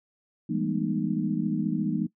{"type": "tone cluster", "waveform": "sine", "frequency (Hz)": [163.7, 197.7, 212.1, 242.8, 306.2], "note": ["E3", "G3", "G#3", "B3", "D#4"], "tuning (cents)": [-12, 15, 37, -29, -28], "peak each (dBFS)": -31, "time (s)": [0.49, 2.07], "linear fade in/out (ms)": 10, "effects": ["noise-tail reverb RT60 0.1 s tail -20 dB re dry"]}